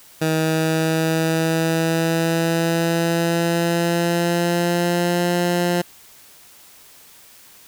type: tone with pitch glide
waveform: 15% pulse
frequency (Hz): 158.9 to 175.3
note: D#3 to F3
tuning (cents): +37 to +7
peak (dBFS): -11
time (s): 0.21-5.82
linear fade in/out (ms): 10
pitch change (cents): +170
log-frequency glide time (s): 0.36-5.3
effects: white hiss -47 dBFS RMS until 7.67 s